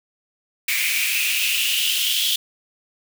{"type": "noise with high-pass filter sweep", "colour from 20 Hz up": "white", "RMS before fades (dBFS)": -21, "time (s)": [0.68, 2.36], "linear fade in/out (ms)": 5, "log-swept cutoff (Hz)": [2200, 3300], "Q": 7, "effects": []}